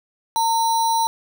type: tone with sample-and-hold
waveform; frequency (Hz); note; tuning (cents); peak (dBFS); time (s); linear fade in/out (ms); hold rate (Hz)
sine; 910; A#5; -42; -16; 0.36-1.07; 0; 4900
effects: none